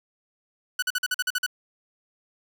sawtooth tone bursts, 1485 Hz, F#6, 6 cents sharp, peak -19 dBFS, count 9, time 0.79-1.464 s, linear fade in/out 5 ms, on 34 ms, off 46 ms, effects none

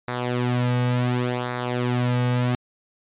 sawtooth tone with flanger, 123.47 Hz, B2, in tune, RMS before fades -23 dBFS, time 0.08-2.55 s, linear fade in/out 0 ms, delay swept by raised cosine 0.33 to 2.93 ms, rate 0.69 Hz, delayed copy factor -0.7, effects resampled to 8000 Hz

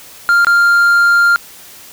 triangle tone with dropouts, 1396.9 Hz, F6, in tune, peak -5 dBFS, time 0.29-1.36 s, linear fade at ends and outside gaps 0 ms, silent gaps 0.447-0.469 s, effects white hiss -37 dBFS RMS until 1.92 s

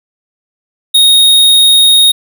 square tone, 3731 Hz, A#7, 1 cent sharp, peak -4 dBFS, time 0.94-2.12 s, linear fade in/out 10 ms, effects none

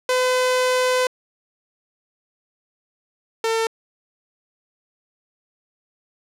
sawtooth tone pair in turn, 507 / 450.6 Hz, B4 / A4, +45 / +41 cents, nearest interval major second, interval 204 cents, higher first, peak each -13 / -15 dBFS, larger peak first, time 0.09-1.07 / 3.44-3.67 s, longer first, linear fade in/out 2 ms, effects low-pass 10000 Hz 12 dB/octave

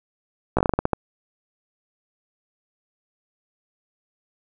slowing click train, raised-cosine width 1 ms, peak -5 dBFS, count 10, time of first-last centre 0.57-0.933 s, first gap 16 ms, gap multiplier 1.22, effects none

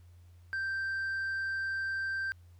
triangle tone with tanh clipping, 1568 Hz, G6, in tune, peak -32 dBFS, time 0.53-2.32 s, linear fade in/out 0 ms, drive 7 dB, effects added 87 Hz sine -53 dBFS peak until 2.59 s + pink hiss -71 dBFS RMS until 2.59 s

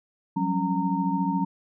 sine tone cluster, 179.1 / 193.1 / 275.9 / 921 Hz, F3 / G3 / C#4 / A#5, +44 / -26 / -8 / -21 cents, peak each -28 dBFS, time 0.36-1.45 s, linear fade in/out 10 ms, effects none

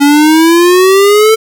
square exponential sweep, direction up, 281.3 to 446.7 Hz, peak -4 dBFS, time 0-1.36 s, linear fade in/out 20 ms, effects none

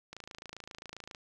click train, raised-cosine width 0.2 ms, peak -27 dBFS, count 29, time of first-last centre 0.13-1.148 s, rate 27.5 Hz, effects none

